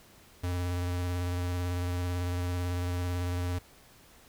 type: tone with vibrato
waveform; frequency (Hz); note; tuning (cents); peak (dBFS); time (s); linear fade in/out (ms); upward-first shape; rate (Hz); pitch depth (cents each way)
square; 88.8; F2; +29; -30; 0.43-3.59; 10; triangle; 18; 24
effects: pink hiss -57 dBFS RMS until 4.28 s